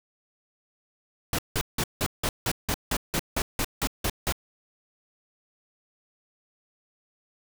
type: noise bursts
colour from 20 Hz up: pink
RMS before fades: -26 dBFS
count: 14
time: 1.33-4.324 s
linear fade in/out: 2 ms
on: 56 ms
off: 170 ms
effects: none